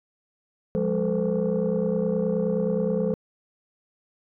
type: tone cluster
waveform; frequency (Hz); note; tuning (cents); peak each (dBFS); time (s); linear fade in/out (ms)
sine; 176.4 / 206.1 / 439.8 / 509; F3 / G#3 / A4 / C5; +18 / -13 / -1 / -48; -26; 0.75-3.14; 0
effects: tanh soft clip ceiling -16 dBFS